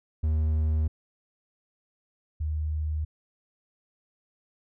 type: tone pair in turn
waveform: triangle / sine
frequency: 77.78 / 76.93 Hz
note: D#2 / D#2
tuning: 0 / -19 cents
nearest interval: unison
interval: 19 cents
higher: first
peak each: -20 / -26 dBFS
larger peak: first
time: 0.23-0.88 / 2.4-3.05 s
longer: neither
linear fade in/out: 10 ms
effects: none